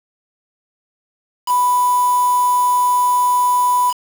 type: tone with quantisation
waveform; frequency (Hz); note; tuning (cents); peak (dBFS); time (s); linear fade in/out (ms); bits
sine; 989; B5; +2; -12; 1.46-3.94; 50; 4
effects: none